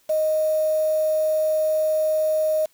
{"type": "tone with quantisation", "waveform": "sine", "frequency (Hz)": 622.3, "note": "D#5", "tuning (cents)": 0, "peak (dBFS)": -18, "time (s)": [0.09, 2.66], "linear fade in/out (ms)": 10, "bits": 6, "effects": ["white hiss -61 dBFS RMS until 2.73 s"]}